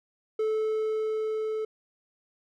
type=tone with level ramp; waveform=triangle; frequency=435.6 Hz; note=A4; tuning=17 cents flat; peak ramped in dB=-22 to -26 dBFS; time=0.39-1.65 s; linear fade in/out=5 ms; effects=none